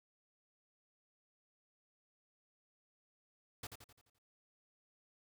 pink noise with echo, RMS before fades -45 dBFS, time 3.63-3.67 s, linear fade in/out 5 ms, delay 86 ms, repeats 6, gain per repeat -6 dB, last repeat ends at 4.186 s, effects none

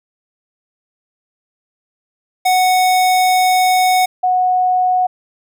square / sine tone pair in turn, 739 / 734.3 Hz, F#5 / F#5, -2 / -13 cents, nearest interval unison, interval 11 cents, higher first, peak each -11 dBFS, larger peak neither, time 2.45-4.06 / 4.23-5.07 s, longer first, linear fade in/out 10 ms, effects none

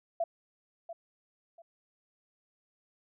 sine tone with echo, 672 Hz, E5, 33 cents sharp, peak -27 dBFS, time 0.2-0.24 s, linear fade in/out 5 ms, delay 690 ms, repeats 2, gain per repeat -12 dB, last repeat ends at 1.62 s, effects none

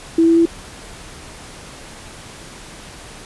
sine tone with pitch steps, 329.6 / 331.9 / 334.2 Hz, E4 / E4 / E4, 0 / +12 / +24 cents, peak -9 dBFS, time 0.18-0.456 s, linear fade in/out 5 ms, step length 92 ms, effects pink hiss -37 dBFS RMS until 3.25 s + resampled to 24000 Hz

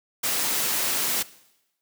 white noise, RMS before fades -25 dBFS, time 0.23-1.23 s, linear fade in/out 10 ms, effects noise-tail reverb RT60 0.9 s tail -19 dB re dry + high-pass 150 Hz 12 dB/octave

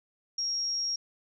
sine tone, 5590 Hz, F8, 1 cent sharp, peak -28 dBFS, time 0.38-0.96 s, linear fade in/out 5 ms, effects none

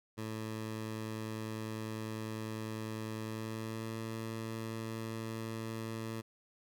15% pulse tone with pitch glide, 110 to 112.18 Hz, A2 to A2, 0 to +34 cents, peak -32 dBFS, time 0.17-6.22 s, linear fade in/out 20 ms, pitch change +34 cents, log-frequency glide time 3.23-3.95 s, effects none

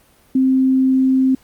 sine tone, 262.3 Hz, C4, 4 cents sharp, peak -11 dBFS, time 0.35-1.35 s, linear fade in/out 5 ms, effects pink hiss -53 dBFS RMS until 1.43 s + Opus 32 kbps

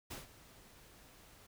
pink noise with ADSR envelope, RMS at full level -44 dBFS, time 0.1-1.47 s, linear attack 13 ms, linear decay 150 ms, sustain -16 dB, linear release 11 ms, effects none

